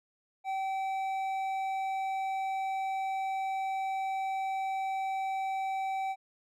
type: tone with hard clipping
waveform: triangle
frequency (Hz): 770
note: G5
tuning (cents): -31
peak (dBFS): -32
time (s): 0.44-6.16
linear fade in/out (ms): 50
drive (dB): 10
effects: none